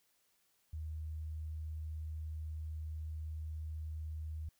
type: tone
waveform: sine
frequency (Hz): 78.1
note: D#2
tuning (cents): +7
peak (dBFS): -39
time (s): 0.73-4.49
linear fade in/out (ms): 5
effects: white hiss -75 dBFS RMS until 4.59 s